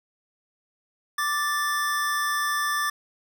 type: tone pair together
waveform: square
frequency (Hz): 1174.7 / 1760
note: D6 / A6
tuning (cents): 0 / 0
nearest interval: perfect fifth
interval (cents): 700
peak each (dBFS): -27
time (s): 1.18-2.9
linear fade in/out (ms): 5
effects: none